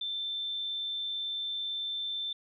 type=tone; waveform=sine; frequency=3551 Hz; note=A7; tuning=15 cents sharp; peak=-32 dBFS; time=0.01-2.33 s; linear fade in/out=5 ms; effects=none